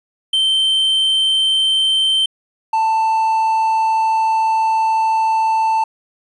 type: tone pair in turn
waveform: triangle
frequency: 3112 / 887 Hz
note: G7 / A5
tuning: -13 / +14 cents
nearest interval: octave + minor seventh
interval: 2173 cents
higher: first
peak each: -11 / -11 dBFS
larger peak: neither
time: 0.33-2.26 / 2.73-5.84 s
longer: second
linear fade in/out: 5 ms
effects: resampled to 24000 Hz + 8-bit